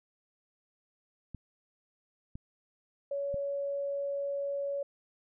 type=clicks; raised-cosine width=5 ms; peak=-29 dBFS; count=3; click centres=1.347 / 2.355 / 3.343 s
type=tone; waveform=sine; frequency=562 Hz; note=C#5; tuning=24 cents sharp; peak=-31 dBFS; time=3.11-4.83 s; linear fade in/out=5 ms
effects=none